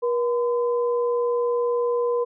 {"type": "tone pair together", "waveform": "sine", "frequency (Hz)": [480.4, 1019.2], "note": ["B4", "C6"], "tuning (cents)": [-48, -46], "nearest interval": "octave + minor second", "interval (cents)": 1302, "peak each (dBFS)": [-20, -30], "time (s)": [0.02, 2.25], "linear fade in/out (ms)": 20, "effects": []}